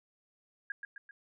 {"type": "tone with echo", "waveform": "sine", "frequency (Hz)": 1629, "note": "G#6", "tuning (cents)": -34, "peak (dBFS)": -34, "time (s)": [0.7, 0.72], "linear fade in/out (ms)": 2, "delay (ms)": 130, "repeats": 3, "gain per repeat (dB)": -5, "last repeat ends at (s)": 1.11, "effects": []}